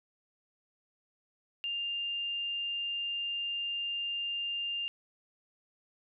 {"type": "tone", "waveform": "sine", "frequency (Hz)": 2800, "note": "F7", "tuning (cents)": 4, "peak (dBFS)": -32, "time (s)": [1.64, 4.88], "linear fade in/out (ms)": 0, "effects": []}